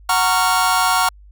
45% pulse chord, Gb major seventh, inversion none, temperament just, 740 / 925 / 1110 / 1387.5 Hz, Gb5 / Bb5 / Db6 / F6, 0 / -14 / +2 / -12 cents, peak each -20 dBFS, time 0.09-1.09 s, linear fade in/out 5 ms, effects added 50 Hz sine -41 dBFS peak until 1.31 s

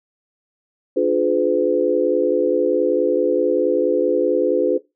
sine chord, D diminished seventh, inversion none, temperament just, 293.7 / 352.4 / 422.9 / 507.5 Hz, D4 / F4 / Ab4 / Cb5, 0 / +16 / +31 / +47 cents, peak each -22 / -20 / -20 / -19 dBFS, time 0.96-4.78 s, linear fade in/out 10 ms, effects noise-tail reverb RT60 0.2 s tail -18 dB re dry

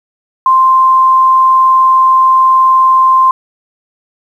sine tone, 1046.5 Hz, C6, in tune, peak -4 dBFS, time 0.46-3.31 s, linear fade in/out 2 ms, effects 7-bit

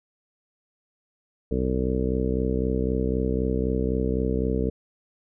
harmonic tone, 63.9 Hz, C2, 40 cents flat, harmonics 1 / 2 / 3 / 4 / 5 / 6 / 7 / 8 / 9, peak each -27 / -32 / -29 / -30 / -33 / -35 / -28 / -40 / -40 dBFS, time 1.51-4.7 s, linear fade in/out 5 ms, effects none

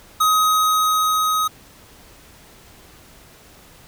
square tone with level ramp, 1261 Hz, D#6, 23 cents sharp, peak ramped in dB -14 to -18 dBFS, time 0.2-1.48 s, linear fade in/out 10 ms, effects pink hiss -47 dBFS RMS until 3.87 s

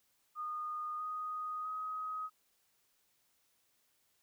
sine tone with pitch steps, 1227 / 1244.1 / 1261.5 Hz, D#6 / D#6 / D#6, -25 / -1 / +23 cents, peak -37 dBFS, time 0.35-2.3 s, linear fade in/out 50 ms, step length 650 ms, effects white hiss -75 dBFS RMS until 4.22 s

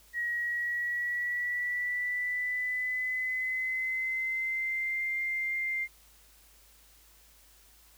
sine tone with pitch glide, 1903 to 2099 Hz, A#6 to C7, +35 to +5 cents, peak -29 dBFS, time 0.13-5.88 s, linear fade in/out 50 ms, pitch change +170 cents, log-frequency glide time 0.34-5.08 s, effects added 52 Hz sine -62 dBFS peak until 7.97 s + white hiss -60 dBFS RMS until 7.97 s

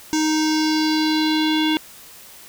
square tone with low-pass filter sweep, 311.1 Hz, D#4, in tune, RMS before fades -19 dBFS, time 0.13-1.77 s, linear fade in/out 0 ms, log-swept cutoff 6300 to 3300 Hz, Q 4.2, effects white hiss -43 dBFS RMS until 2.48 s

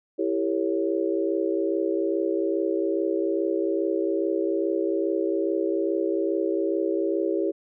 sine chord, E diminished seventh, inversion none, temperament equal with one note detuned, 329.6 / 392 / 456.8 / 554.4 Hz, E4 / G4 / Bb4 / Db5, 0 / 0 / -35 / 0 cents, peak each -26 / -26 / -31 / -30 dBFS, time 0.18-7.52 s, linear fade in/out 20 ms, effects none

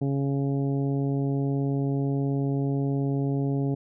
harmonic tone, 138.59 Hz, C#3, in tune, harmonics 1 / 2 / 3 / 4 / 5 / 6, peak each -25 / -28 / -33 / -42 / -41 / -48 dBFS, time 0.01-3.75 s, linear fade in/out 10 ms, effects none

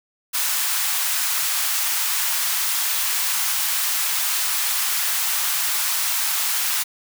white high-pass noise, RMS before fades -22 dBFS, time 0.33-6.84 s, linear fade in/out 20 ms, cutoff 840 Hz, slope 24 dB/octave, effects none

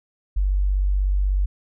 sine tone, 48.16 Hz, G1, 30 cents flat, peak -17 dBFS, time 0.36-1.46 s, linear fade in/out 10 ms, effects none

